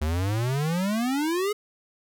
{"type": "exponential sweep", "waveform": "square", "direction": "up", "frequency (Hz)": [73.42, 428.6], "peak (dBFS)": -24, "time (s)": [0.01, 1.53], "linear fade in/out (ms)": 10, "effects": []}